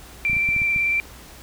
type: tone with vibrato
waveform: sine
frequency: 2349 Hz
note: D7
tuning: in tune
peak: -18 dBFS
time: 0.25-1 s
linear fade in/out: 0 ms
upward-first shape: sine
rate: 18 Hz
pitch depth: 13 cents each way
type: clicks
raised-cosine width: 5 ms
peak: -20 dBFS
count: 7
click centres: 0.298 / 0.332 / 0.367 / 0.489 / 0.564 / 0.618 / 0.762 s
effects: added 60 Hz sine -46 dBFS peak until 1.42 s + pink hiss -44 dBFS RMS until 1.42 s